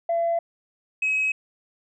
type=tone pair in turn; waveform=sine; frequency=676 / 2552 Hz; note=E5 / D#7; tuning=+43 / +43 cents; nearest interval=octave + major seventh; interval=2300 cents; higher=second; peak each=-19 dBFS; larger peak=neither; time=0.09-0.39 / 1.02-1.32 s; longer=neither; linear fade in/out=5 ms; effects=tanh soft clip ceiling -17 dBFS